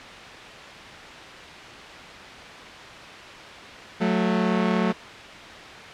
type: tone pair together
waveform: sawtooth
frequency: 183.45 / 220 Hz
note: F#3 / A3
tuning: -15 / 0 cents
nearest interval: minor third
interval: 315 cents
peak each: -19 dBFS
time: 4-4.93 s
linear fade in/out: 20 ms
effects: white hiss -39 dBFS RMS until 5.93 s + low-pass 3000 Hz 12 dB/octave